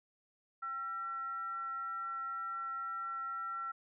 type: tone with frequency modulation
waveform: sine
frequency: 1351 Hz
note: E6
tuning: 42 cents sharp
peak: -37 dBFS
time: 0.62-3.72 s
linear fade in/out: 10 ms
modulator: 560 Hz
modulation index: 0.24
effects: none